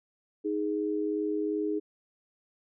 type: tone pair together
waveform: sine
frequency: 312.6 / 415.3 Hz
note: D#4 / G#4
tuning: +8 / 0 cents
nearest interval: perfect fourth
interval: 492 cents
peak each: -30 / -30 dBFS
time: 0.44-1.8 s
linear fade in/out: 20 ms
effects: none